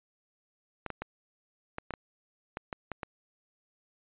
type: clicks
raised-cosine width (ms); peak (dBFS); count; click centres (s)
0.5; -20; 10; 0.863 / 0.903 / 1.02 / 1.784 / 1.907 / 1.938 / 2.571 / 2.728 / 2.917 / 3.032
effects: resampled to 8000 Hz